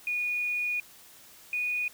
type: tone pair in turn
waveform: sine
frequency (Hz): 2454 / 2466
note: D#7 / D#7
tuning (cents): -25 / -16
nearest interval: unison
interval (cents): 9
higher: second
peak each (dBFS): -27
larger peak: neither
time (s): 0.07-0.8 / 1.53-1.88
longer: first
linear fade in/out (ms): 2
effects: white hiss -53 dBFS RMS until 1.93 s